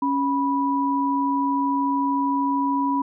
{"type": "tone pair together", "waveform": "sine", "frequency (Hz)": [277.2, 981.6], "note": ["C#4", "B5"], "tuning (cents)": [0, -11], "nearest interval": "octave + minor seventh", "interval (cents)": 2189, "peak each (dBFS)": -22, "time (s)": [0.02, 3.02], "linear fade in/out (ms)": 5, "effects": []}